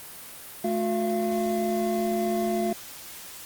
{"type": "tone cluster", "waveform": "triangle", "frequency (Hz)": [216.7, 360.5, 683], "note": ["A3", "F#4", "F5"], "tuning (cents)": [-26, -45, -39], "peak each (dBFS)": -26, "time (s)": [0.64, 2.73], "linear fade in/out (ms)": 5, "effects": ["white hiss -42 dBFS RMS until 3.45 s", "Opus 32 kbps"]}